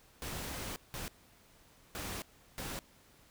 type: noise bursts at uneven times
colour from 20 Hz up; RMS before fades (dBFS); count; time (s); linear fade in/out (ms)
pink; -41; 4; 0.22-0.76 / 0.94-1.08 / 1.95-2.22 / 2.58-2.79; 0
effects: pink hiss -63 dBFS RMS until 3.3 s